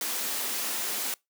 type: high-pass noise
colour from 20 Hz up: white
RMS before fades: -31 dBFS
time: 0.01-1.14 s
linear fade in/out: 2 ms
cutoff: 200 Hz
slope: 96 dB/octave
effects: noise-tail reverb RT60 0.2 s tail -25 dB re dry